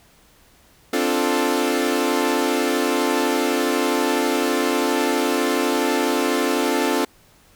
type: chord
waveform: sawtooth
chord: D minor seventh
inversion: third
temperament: equal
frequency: 261.6 / 293.7 / 349.2 / 440 Hz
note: C4 / D4 / F4 / A4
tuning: 0 / 0 / 0 / 0 cents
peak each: -20 dBFS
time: 0.93-7.05 s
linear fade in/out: 5 ms
effects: pink hiss -54 dBFS RMS until 7.55 s